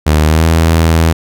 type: tone with pitch glide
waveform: sawtooth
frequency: 76.7 to 81.73 Hz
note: D#2 to E2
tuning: -24 to -14 cents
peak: -3 dBFS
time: 0.06-1.13 s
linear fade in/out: 10 ms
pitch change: +110 cents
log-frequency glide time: 0.23-0.46 s
effects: none